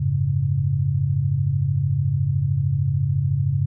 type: chord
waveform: sine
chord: F# suspended second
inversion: none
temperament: equal with one note detuned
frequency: 92.5 / 106.01 / 138.59 Hz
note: F#2 / G#2 / C#3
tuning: 0 / +36 / 0 cents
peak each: -25 / -24 / -20 dBFS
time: 0-3.66 s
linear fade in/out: 10 ms
effects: none